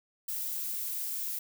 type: noise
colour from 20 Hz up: violet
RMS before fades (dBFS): -35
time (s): 0.28-1.39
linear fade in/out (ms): 5
effects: none